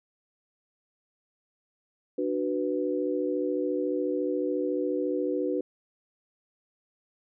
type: chord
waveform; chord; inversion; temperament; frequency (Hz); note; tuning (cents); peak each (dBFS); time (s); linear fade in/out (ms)
sine; B minor; first; just; 296.3 / 370.4 / 493.9; D4 / F#4 / B4; +15 / +2 / 0; -30; 2.18-5.61; 5
effects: none